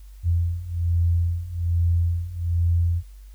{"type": "beating tone pair", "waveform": "sine", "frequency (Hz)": [84.8, 86], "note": ["E2", "F2"], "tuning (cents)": [50, -26], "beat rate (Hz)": 1.2, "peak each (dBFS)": [-24, -21], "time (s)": [0.23, 3.03], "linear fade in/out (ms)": 50, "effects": ["added 49 Hz sine -40 dBFS peak until 3.34 s", "white hiss -60 dBFS RMS until 3.34 s"]}